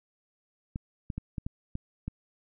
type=clicks; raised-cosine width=5 ms; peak=-21 dBFS; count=7; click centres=0.759 / 1.102 / 1.18 / 1.382 / 1.465 / 1.754 / 2.08 s; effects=none

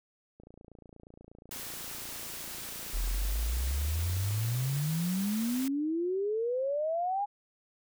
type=click train; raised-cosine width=2 ms; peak=-38 dBFS; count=125; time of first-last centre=0.4-4.766 s; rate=28.4 Hz
type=noise; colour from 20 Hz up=white; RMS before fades=-41 dBFS; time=1.51-5.68 s; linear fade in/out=2 ms
type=exponential sweep; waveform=sine; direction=up; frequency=38.89 to 830.6 Hz; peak=-28 dBFS; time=2.93-7.26 s; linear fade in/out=20 ms
effects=none

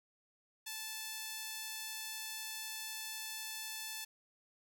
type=tone with high-pass filter; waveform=sawtooth; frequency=876 Hz; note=A5; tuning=8 cents flat; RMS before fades=-44 dBFS; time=0.66-4.05 s; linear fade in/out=10 ms; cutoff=3000 Hz; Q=0.57; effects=none

